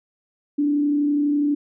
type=tone with frequency modulation; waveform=sine; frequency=291.2 Hz; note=D4; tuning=15 cents flat; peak=-17 dBFS; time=0.58-1.55 s; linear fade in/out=10 ms; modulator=32.1 Hz; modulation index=0.27; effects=none